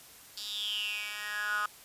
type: tone with high-pass filter sweep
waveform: 10% pulse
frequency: 208.6 Hz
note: G#3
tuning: 8 cents sharp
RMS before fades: -35 dBFS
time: 0.37-1.66 s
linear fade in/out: 2 ms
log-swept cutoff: 4300 to 1300 Hz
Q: 9.5
effects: white hiss -53 dBFS RMS until 1.84 s + resampled to 32000 Hz